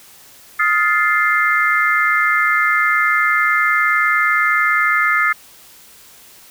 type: chord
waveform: sine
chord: F dominant seventh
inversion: third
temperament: just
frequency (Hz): 1257.2 / 1396.9 / 1746.1 / 2095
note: Eb6 / F6 / A6 / C7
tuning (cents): +18 / 0 / -14 / +2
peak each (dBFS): -18 / -20 / -18 / -17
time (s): 0.59-5.33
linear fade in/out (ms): 10
effects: white hiss -44 dBFS RMS until 6.5 s